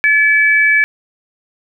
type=tone pair together; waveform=sine; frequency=1720.8 / 2297 Hz; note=A6 / D7; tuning=-39 / -39 cents; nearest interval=perfect fourth; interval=500 cents; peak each=-11 dBFS; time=0.04-0.84 s; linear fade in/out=0 ms; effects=none